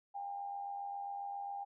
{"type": "tone with amplitude modulation", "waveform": "sine", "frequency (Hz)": 802, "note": "G5", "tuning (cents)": 39, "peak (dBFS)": -37, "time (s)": [0.14, 1.65], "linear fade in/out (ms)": 20, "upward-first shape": "sine", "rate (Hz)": 87.4, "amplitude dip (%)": 50, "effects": []}